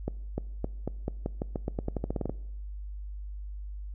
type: accelerating click train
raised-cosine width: 2 ms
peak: -17 dBFS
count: 18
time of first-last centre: 0.08-2.295 s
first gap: 300 ms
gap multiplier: 0.88
effects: noise-tail reverb RT60 0.9 s tail -22 dB re dry + added 50 Hz sine -36 dBFS peak until 3.94 s